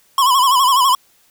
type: tone with vibrato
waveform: square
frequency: 1046.5 Hz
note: C6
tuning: in tune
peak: -11 dBFS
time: 0.18-0.95 s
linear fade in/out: 2 ms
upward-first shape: sine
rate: 12 Hz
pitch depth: 110 cents each way
effects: white hiss -55 dBFS RMS until 1.3 s